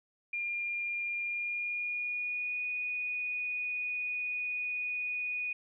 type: tone with pitch glide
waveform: sine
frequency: 2405 to 2471 Hz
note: D7 to D#7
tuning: +41 to -13 cents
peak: -32 dBFS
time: 0.33-5.53 s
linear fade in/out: 5 ms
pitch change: +46 cents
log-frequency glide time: 1.22-2.65 s
effects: none